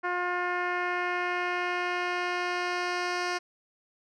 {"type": "tone with low-pass filter sweep", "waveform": "10% pulse", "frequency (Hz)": 356.3, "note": "F4", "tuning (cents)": 35, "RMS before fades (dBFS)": -30, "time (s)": [0.03, 3.39], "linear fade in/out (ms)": 20, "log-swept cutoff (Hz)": [1600, 5000], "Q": 1.4, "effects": []}